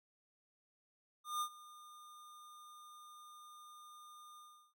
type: tone with ADSR envelope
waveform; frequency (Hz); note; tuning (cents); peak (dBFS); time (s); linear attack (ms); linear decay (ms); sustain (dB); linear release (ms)
square; 1212; D#6; -46; -35; 1.24-4.74; 170; 77; -20; 360
effects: none